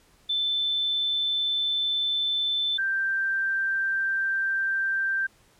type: tone pair in turn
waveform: sine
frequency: 3529 / 1572 Hz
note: A7 / G6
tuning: +4 / +4 cents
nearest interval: octave + major second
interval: 1400 cents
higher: first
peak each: -23 dBFS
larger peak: neither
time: 0.29-2.78 / 2.78-5.27 s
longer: neither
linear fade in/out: 10 ms
effects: pink hiss -60 dBFS RMS until 5.59 s + low-pass 12000 Hz 12 dB/octave